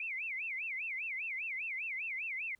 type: tone with vibrato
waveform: sine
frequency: 2349 Hz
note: D7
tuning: in tune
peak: -36 dBFS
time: 0-2.55 s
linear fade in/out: 2 ms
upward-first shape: sine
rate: 5 Hz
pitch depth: 250 cents each way
effects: pink hiss -75 dBFS RMS until 2.59 s